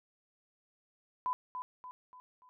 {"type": "tone with echo", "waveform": "sine", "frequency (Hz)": 1003, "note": "B5", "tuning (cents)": 26, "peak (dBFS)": -30, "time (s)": [1.26, 1.33], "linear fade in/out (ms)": 0, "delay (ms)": 290, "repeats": 4, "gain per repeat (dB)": -7, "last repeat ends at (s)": 2.49, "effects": []}